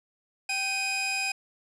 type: tone pair together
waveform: sawtooth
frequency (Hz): 780 / 2495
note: G5 / D#7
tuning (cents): -9 / +4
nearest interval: octave + minor sixth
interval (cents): 2013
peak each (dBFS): -31 / -24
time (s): 0.49-1.32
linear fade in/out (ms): 5
effects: resampled to 22050 Hz